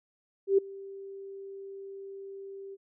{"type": "tone with ADSR envelope", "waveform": "sine", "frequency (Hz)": 392, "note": "G4", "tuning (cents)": 0, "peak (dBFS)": -17, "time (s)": [0.47, 2.77], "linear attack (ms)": 110, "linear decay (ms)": 9, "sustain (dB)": -23, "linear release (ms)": 36, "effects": []}